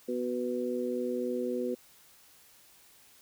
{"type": "harmonic tone", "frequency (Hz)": 123.47, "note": "B2", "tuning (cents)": 0, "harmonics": [2, 3, 4], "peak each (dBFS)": [-34, -34, -34], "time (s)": [0.08, 1.75], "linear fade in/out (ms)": 10, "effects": ["white hiss -59 dBFS RMS until 3.21 s"]}